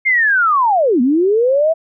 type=linear two-way sweep; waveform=sine; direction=down then up; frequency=2149 to 233.1 to 664 Hz; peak=-10 dBFS; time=0.05-1.74 s; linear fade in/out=20 ms; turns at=1.01 s; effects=none